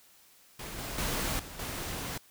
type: noise with level steps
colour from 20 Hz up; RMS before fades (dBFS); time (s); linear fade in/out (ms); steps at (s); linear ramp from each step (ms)
pink; -41 / -38 / -32 / -45 / -37; 0.59-2.18; 5; 0.78 / 0.98 / 1.39 / 1.59; 5
effects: white hiss -60 dBFS RMS until 2.3 s